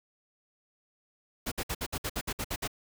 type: noise bursts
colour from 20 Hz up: pink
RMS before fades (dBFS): -33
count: 11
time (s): 1.46-2.677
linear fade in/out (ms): 10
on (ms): 57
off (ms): 59
effects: none